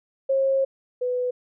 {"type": "tone pair in turn", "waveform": "sine", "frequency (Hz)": [539, 497.4], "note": ["C#5", "B4"], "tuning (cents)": [-49, 12], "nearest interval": "minor second", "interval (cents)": 139, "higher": "first", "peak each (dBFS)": [-18, -22], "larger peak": "first", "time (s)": [[0.29, 0.65], [1.01, 1.31]], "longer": "first", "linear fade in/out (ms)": 10, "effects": []}